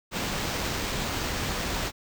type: noise with sample-and-hold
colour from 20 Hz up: pink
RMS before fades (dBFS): -30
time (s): 0.11-1.92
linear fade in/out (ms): 50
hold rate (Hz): 11025
effects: none